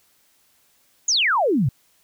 sine exponential sweep, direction down, 7040 to 113 Hz, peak -16 dBFS, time 1.08-1.69 s, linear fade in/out 5 ms, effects white hiss -61 dBFS RMS until 2.03 s

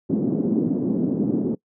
white band-pass noise, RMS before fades -22 dBFS, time 0.09-1.55 s, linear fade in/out 10 ms, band 180 to 310 Hz, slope 24 dB/octave, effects noise-tail reverb RT60 0.1 s tail -23 dB re dry

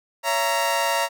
sawtooth chord, A# diminished, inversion first, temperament just, 559.4 / 671.3 / 932.3 Hz, C#5 / E5 / A#5, +16 / +31 / 0 cents, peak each -23 / -22 / -19 dBFS, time 0.23-1.09 s, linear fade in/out 50 ms, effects none

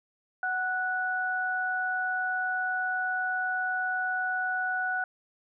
sine tone pair together, 744 / 1476 Hz, F#5 / F#6, +9 / -5 cents, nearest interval octave, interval 1186 cents, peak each -32 / -28 dBFS, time 0.43-5.04 s, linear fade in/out 2 ms, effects none

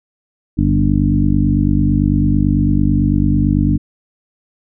harmonic tone with a mistuned harmonic, 49 Hz, G1, in tune, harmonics 1 / 2 / 3 / 4 / 5 / 6, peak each -18 / -18 / -18 / -18 / -18 / -18 dBFS, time 0.57-3.78 s, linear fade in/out 20 ms, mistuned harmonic 2, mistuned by -48 cents, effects none

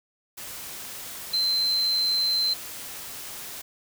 sine tone in noise, 4096 Hz, C8, 38 cents flat, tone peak -21 dBFS, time 1.33-2.54 s, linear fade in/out 10 ms, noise white, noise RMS -38 dBFS, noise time 0.37-3.62 s, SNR +14 dB, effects none

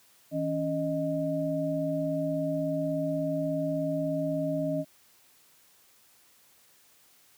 sine tone cluster, 161 / 277.5 / 619 Hz, E3 / C#4 / D#5, -41 / +2 / -9 cents, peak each -33 / -31 / -30 dBFS, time 0.31-4.85 s, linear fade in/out 50 ms, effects white hiss -61 dBFS RMS until 7.37 s + high-pass 60 Hz 12 dB/octave

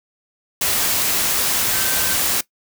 sine tone in noise, 1545 Hz, G6, 26 cents flat, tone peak -29 dBFS, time 1.73-2.14 s, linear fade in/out 5 ms, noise white, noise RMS -19 dBFS, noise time 0.61-2.41 s, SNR -13 dB, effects noise-tail reverb RT60 0.1 s tail -19 dB re dry

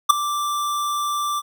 square tone with ADSR envelope, 1174.7 Hz, D6, in tune, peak -6 dBFS, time 0.09-1.42 s, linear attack 13 ms, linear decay 8 ms, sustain -16 dB, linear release 38 ms, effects none

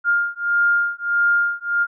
sine beating tone pair, 1406 / 1407.6 Hz, F6 / F6, +11 / +13 cents, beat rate 1.6 Hz, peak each -19 dBFS, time 0.04-1.87 s, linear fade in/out 50 ms, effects none

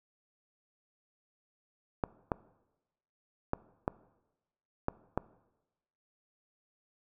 clicks, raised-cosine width 1 ms, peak -15 dBFS, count 6, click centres 2.038 / 2.318 / 3.534 / 3.879 / 4.884 / 5.176 s, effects noise-tail reverb RT60 1.0 s tail -20 dB re dry

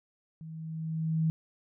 sine tone with level ramp, 160.2 Hz, E3, 49 cents flat, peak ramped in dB -41 to -23 dBFS, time 0.41-1.3 s, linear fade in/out 0 ms, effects none

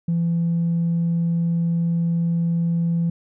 triangle tone with tanh clipping, 168.6 Hz, E3, 39 cents sharp, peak -18 dBFS, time 0.08-3.1 s, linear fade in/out 5 ms, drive 5 dB, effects none

